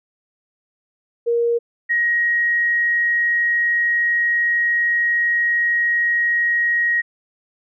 sine tone pair in turn, 470 / 1888.7 Hz, A#4 / A#6, +14 / +22 cents, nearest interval 2 octaves, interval 2408 cents, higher second, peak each -15 dBFS, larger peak neither, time 1.26-1.59 / 1.89-7.02 s, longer second, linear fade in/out 20 ms, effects none

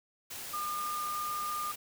sine tone in noise, 1209 Hz, D6, 50 cents sharp, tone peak -33 dBFS, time 0.53-1.72 s, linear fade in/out 10 ms, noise white, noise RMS -42 dBFS, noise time 0.3-1.76 s, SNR +6 dB, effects none

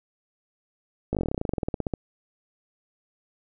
slowing click train, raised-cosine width 2 ms, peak -13 dBFS, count 22, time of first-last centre 1.13-1.938 s, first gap 18 ms, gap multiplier 1.07, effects none

